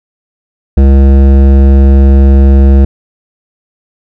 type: tone with hard clipping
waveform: sine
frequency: 68 Hz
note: C#2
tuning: 33 cents flat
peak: -3 dBFS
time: 0.77-2.85 s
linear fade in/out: 5 ms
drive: 14 dB
effects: none